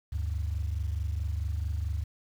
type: tone pair together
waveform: sine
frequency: 73.42 / 98 Hz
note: D2 / G2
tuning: 0 / 0 cents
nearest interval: perfect fourth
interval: 500 cents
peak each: -29 / -33 dBFS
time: 0.12-2.04 s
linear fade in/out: 10 ms
effects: tanh soft clip ceiling -22 dBFS + 9-bit